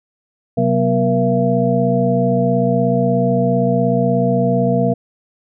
sine tone cluster, 130.7 / 187.7 / 243.8 / 473.8 / 673 Hz, C3 / F#3 / B3 / A#4 / E5, -1 / +25 / -22 / +28 / +36 cents, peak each -19 dBFS, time 0.57-4.94 s, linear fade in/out 10 ms, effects none

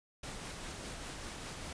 pink noise with tremolo, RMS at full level -43 dBFS, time 0.23-1.73 s, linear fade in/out 5 ms, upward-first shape sine, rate 5 Hz, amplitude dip 25%, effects resampled to 22050 Hz

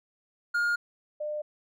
triangle / sine tone pair in turn, 1420 / 601 Hz, F6 / D5, +28 / +40 cents, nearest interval octave + minor third, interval 1488 cents, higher first, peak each -22 / -30 dBFS, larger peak first, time 0.54-0.76 / 1.2-1.42 s, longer neither, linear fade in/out 10 ms, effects none

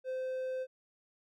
triangle tone, 517 Hz, C5, 21 cents flat, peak -32 dBFS, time 0.04-0.67 s, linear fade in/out 50 ms, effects none

